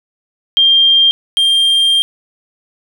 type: tone pair in turn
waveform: sine / triangle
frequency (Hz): 3192 / 3192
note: G7 / G7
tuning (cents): +31 / +31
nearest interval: unison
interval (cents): 0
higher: neither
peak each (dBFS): -6 / -7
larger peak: first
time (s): 0.57-1.11 / 1.37-2.02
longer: second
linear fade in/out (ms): 0
effects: none